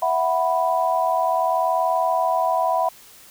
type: chord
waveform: sine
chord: E suspended second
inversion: none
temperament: equal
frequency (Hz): 659.3 / 740 / 987.8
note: E5 / F#5 / B5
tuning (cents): 0 / 0 / 0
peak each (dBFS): -22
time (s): 0.02-2.89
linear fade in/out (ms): 5
effects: white hiss -47 dBFS RMS until 3.3 s